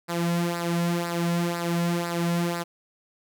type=tone with flanger; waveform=sawtooth; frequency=171.5 Hz; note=F3; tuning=31 cents flat; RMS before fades=-26 dBFS; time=0.08-2.64 s; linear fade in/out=20 ms; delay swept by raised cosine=0.31 to 2.61 ms; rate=2 Hz; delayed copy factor=-0.65; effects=none